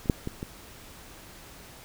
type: clicks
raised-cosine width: 3 ms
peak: -28 / -7 / -18 / -20 dBFS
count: 4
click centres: 0.058 / 0.098 / 0.274 / 0.429 s
effects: pink hiss -48 dBFS RMS until 1.84 s